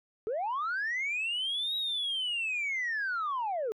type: linear two-way sweep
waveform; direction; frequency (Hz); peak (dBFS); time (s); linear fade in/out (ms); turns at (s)
sine; up then down; 408.7 to 3848 to 408.7; -28; 0.27-3.72; 0; 1.76
effects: tanh soft clip ceiling -27 dBFS